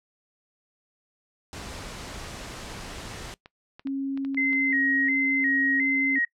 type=noise; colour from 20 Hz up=pink; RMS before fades=-38 dBFS; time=1.53-3.34 s; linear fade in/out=0 ms
type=clicks; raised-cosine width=0.3 ms; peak=-28 dBFS; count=10; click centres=2.871 / 2.983 / 3.137 / 3.459 / 3.795 / 3.872 / 4.175 / 4.249 / 4.346 / 4.531 s
type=tone; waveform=sine; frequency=272.7 Hz; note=C#4; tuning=28 cents flat; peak=-26 dBFS; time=3.85-6.19 s; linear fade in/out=10 ms
type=tone with vibrato; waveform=sine; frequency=1975.5 Hz; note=B6; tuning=in tune; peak=-22 dBFS; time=4.37-6.25 s; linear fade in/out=5 ms; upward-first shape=square; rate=1.4 Hz; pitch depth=78 cents each way
effects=noise-tail reverb RT60 0.1 s tail -21 dB re dry + low-pass 8000 Hz 12 dB/octave